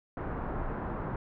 pink low-pass noise, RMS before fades -35 dBFS, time 0.17-1.16 s, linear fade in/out 2 ms, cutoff 1400 Hz, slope 24 dB/octave, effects none

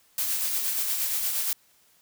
blue noise with tremolo, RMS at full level -26 dBFS, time 0.18-1.53 s, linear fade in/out 2 ms, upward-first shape sine, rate 8.5 Hz, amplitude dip 35%, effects white hiss -62 dBFS RMS until 2.01 s

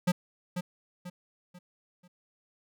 square tone with echo, 178.6 Hz, F3, 39 cents sharp, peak -23 dBFS, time 0.07-0.12 s, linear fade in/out 10 ms, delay 490 ms, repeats 4, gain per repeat -8 dB, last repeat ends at 2.08 s, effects none

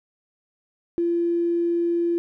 triangle tone with tanh clipping, 341.9 Hz, F4, 37 cents flat, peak -19 dBFS, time 0.98-2.18 s, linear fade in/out 0 ms, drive 3 dB, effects none

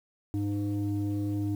sine tone pair together, 102.3 / 305.2 Hz, G#2 / D#4, -26 / -33 cents, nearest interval octave + perfect fifth, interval 1893 cents, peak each -28 dBFS, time 0.34-1.55 s, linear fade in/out 0 ms, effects tanh soft clip ceiling -24 dBFS + 9-bit

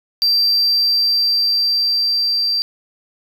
sine tone with level ramp, 4699 Hz, D8, in tune, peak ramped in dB -9 to -14 dBFS, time 0.22-2.62 s, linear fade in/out 0 ms, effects tanh soft clip ceiling -11 dBFS + 8-bit

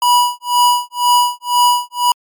square tone with tremolo, 976 Hz, B5, 21 cents flat, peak -8 dBFS, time 0.02-2.12 s, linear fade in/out 2 ms, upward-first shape sine, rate 2 Hz, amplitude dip 100%, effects MP3 96 kbps

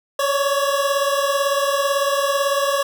25% pulse beating tone pair, 554.4 / 572.4 Hz, C#5 / D5, 0 / -45 cents, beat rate 18 Hz, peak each -15 / -19 dBFS, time 0.19-2.83 s, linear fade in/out 5 ms, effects none

